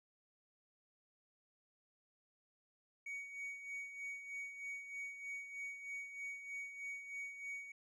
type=tone with tremolo; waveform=triangle; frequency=2245 Hz; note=C#7; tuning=21 cents sharp; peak=-40 dBFS; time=3.06-7.72 s; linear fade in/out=5 ms; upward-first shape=sine; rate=3.2 Hz; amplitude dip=60%; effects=resampled to 24000 Hz